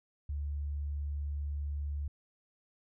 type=tone; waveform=sine; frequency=72.4 Hz; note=D2; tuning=24 cents flat; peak=-33 dBFS; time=0.29-2.08 s; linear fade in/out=5 ms; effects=none